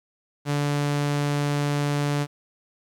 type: tone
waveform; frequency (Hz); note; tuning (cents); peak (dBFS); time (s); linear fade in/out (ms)
sawtooth; 144.9; D3; -23; -18; 0.45-2.27; 50
effects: low-pass 10000 Hz 12 dB/octave + 9-bit